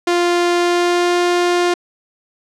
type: tone with pitch glide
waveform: sawtooth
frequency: 349.2 to 352.2 Hz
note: F4 to F4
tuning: 0 to +15 cents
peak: -9 dBFS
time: 0.07-1.74 s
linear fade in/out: 5 ms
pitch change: +15 cents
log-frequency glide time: 0.57-1.19 s
effects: low-pass 7000 Hz 12 dB/octave